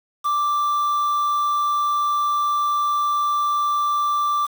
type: tone with quantisation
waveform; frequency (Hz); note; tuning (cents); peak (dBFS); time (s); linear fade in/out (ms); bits
triangle; 1174.7; D6; 0; -16; 0.24-4.47; 20; 6
effects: none